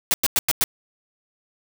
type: noise bursts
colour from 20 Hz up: white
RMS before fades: -19 dBFS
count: 5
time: 0.11-0.639 s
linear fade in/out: 0 ms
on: 29 ms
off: 96 ms
effects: none